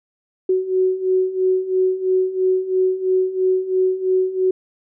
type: beating tone pair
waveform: sine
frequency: 371.2 / 374.2 Hz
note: F#4 / F#4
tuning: +6 / +20 cents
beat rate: 3 Hz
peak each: -21 / -17 dBFS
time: 0.49-4.51 s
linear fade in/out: 5 ms
effects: none